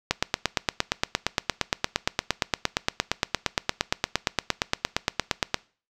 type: click train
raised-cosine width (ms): 0.2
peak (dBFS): -3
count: 48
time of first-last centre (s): 0.11-5.544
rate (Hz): 8.65
effects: noise-tail reverb RT60 0.4 s tail -22 dB re dry